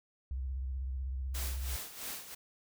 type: tone with vibrato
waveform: sine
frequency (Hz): 65.41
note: C2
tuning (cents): 0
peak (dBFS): -34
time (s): 0.31-1.76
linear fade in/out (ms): 0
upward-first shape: sine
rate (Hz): 16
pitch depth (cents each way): 100
type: noise with tremolo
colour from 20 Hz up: white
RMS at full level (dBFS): -40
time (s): 1.34-2.35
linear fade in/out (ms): 10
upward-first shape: sine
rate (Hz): 3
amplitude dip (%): 70
effects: none